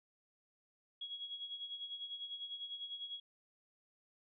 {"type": "tone with tremolo", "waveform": "sine", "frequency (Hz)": 3322, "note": "G#7", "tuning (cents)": 0, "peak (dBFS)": -40, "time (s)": [1.01, 3.2], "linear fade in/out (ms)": 5, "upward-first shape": "sine", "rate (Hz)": 10, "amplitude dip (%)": 65, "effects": []}